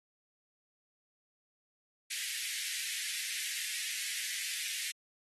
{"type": "high-pass noise", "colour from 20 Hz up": "pink", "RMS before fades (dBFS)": -38, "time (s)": [2.1, 4.92], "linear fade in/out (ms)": 10, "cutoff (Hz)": 1800, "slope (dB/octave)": 48, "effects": ["AAC 32 kbps"]}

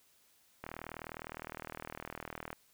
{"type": "click train", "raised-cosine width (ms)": 0.5, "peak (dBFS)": -26, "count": 76, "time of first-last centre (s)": [0.64, 2.529], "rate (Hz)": 39.7, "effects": ["white hiss -68 dBFS RMS until 2.73 s"]}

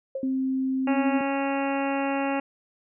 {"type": "tone with exponential decay", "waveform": "sine", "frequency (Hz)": 535, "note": "C5", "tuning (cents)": 38, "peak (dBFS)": -25, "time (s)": [0.15, 0.38], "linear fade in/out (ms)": 5, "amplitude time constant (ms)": 48}
{"type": "tone", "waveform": "sine", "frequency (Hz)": 263.3, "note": "C4", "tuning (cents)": 11, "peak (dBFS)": -23, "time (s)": [0.23, 1.21], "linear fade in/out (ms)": 2}
{"type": "harmonic tone", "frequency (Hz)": 275.6, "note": "C#4", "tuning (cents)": -10, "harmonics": [1, 2, 3, 4, 5, 6, 7, 8, 9, 10], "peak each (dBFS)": [-27, -30, -30, -38, -38, -41, -40, -43, -40, -38], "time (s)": [0.87, 2.4], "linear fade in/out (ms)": 5}
{"effects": []}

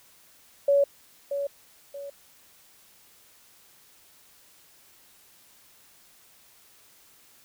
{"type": "tone with echo", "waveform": "sine", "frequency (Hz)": 563, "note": "C#5", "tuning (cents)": 27, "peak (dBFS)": -17, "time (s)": [0.68, 0.84], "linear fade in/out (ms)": 5, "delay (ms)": 630, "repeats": 2, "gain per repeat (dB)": -9, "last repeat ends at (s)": 2.1, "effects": ["white hiss -57 dBFS RMS until 7.44 s"]}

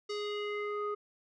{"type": "tone with low-pass filter sweep", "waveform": "square", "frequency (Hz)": 415.3, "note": "G#4", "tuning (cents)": 0, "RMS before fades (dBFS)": -36, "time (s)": [0.09, 0.95], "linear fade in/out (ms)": 10, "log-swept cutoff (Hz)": [5100, 1100], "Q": 2.8, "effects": []}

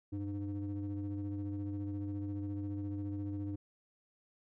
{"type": "ring-modulated tone", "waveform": "triangle", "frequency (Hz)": 103.1, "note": "G#2", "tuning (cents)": -12, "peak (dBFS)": -31, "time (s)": [0.12, 3.56], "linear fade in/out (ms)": 10, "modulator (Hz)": 199, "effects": []}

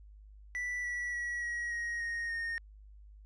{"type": "tone with pitch steps", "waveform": "triangle", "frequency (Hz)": [1969, 1947.5, 1926.3, 1905.2, 1884.4, 1863.9, 1843.5], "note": ["B6", "B6", "B6", "A#6", "A#6", "A#6", "A#6"], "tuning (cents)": [-6, -25, -44, 37, 18, -1, -20], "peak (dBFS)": -32, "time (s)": [0.55, 2.58], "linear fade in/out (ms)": 0, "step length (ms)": 290, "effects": ["added 51 Hz sine -51 dBFS peak until 3.25 s", "resampled to 22050 Hz"]}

